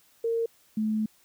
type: tone pair in turn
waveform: sine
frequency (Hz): 459.4 / 216.4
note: A#4 / A3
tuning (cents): -25 / -29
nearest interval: octave + minor second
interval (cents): 1304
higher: first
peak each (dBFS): -24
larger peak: neither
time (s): 0.24-0.46 / 0.77-1.06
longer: second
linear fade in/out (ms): 5
effects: white hiss -62 dBFS RMS until 1.24 s